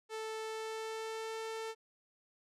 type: tone with pitch glide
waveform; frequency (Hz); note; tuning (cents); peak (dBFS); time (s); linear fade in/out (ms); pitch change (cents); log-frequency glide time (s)
sawtooth; 440 to 445.6; A4 to A4; 0 to +22; -35; 0.09-1.75; 50; +22; 0.4-1.38
effects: low-pass 9000 Hz 12 dB/octave